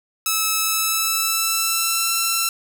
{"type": "tone with pitch glide", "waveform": "5% pulse", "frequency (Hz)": [1301, 1344.5], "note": ["E6", "E6"], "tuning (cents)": [-23, 34], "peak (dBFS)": -7, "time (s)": [0.26, 2.49], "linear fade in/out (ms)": 2, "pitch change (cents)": 57, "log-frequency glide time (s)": [0.6, 2.12], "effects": ["8-bit"]}